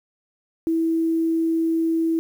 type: tone with quantisation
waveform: sine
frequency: 327.2 Hz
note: E4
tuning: 13 cents flat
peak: -18 dBFS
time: 0.67-2.19 s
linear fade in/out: 0 ms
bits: 8
effects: none